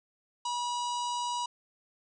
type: harmonic tone with a mistuned harmonic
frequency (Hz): 970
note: B5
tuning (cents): -31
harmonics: 1 / 3 / 4 / 5 / 6 / 7 / 8 / 9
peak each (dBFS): -31 / -41 / -43 / -45 / -47 / -48 / -49 / -50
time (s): 0.45-1.46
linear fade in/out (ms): 5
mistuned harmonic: 9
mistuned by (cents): -20
effects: none